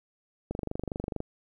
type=click train; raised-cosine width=2 ms; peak=-19 dBFS; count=18; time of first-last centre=0.51-1.204 s; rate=24.5 Hz; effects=10-bit